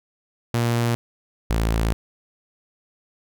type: tone pair in turn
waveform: sawtooth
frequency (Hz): 118 / 55.69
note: A#2 / A1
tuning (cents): +22 / +22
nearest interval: octave + minor second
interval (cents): 1300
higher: first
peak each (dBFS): -15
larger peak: neither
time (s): 0.54-0.95 / 1.5-1.93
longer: second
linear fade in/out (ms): 0
effects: none